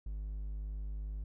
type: tone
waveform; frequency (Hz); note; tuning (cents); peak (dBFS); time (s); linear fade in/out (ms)
triangle; 51.2; G#1; -24; -35; 0.06-1.24; 5
effects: none